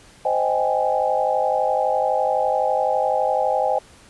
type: chord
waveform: sine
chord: Ab major seventh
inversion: first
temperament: just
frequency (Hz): 519.1 / 623 / 778.7 / 830.6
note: C5 / Eb5 / G5 / Ab5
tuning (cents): -14 / +2 / -12 / 0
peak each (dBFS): -23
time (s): 0.25-3.79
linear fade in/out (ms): 5
effects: pink hiss -49 dBFS RMS until 4.09 s + resampled to 24000 Hz